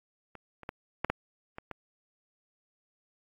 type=clicks; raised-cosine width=0.5 ms; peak=-30 / -30 / -20 / -13 / -12 / -24 / -23 dBFS; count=7; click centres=0.353 / 0.633 / 0.691 / 1.046 / 1.1 / 1.584 / 1.713 s; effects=AAC 32 kbps